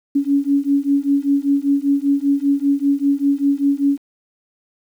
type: beating tone pair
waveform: sine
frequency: 278.4 / 283.5 Hz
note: C#4 / C#4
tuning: +8 / +39 cents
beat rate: 5.1 Hz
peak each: -17 dBFS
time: 0.15-3.98 s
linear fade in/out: 10 ms
effects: 8-bit